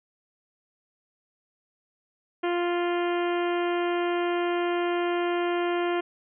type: harmonic tone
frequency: 349.2 Hz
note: F4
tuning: in tune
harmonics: 1 / 2 / 3 / 4 / 5 / 6 / 7 / 8 / 9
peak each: -25 / -31 / -35 / -37 / -39 / -41 / -42 / -43 / -44 dBFS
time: 2.43-6.01 s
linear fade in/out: 10 ms
effects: none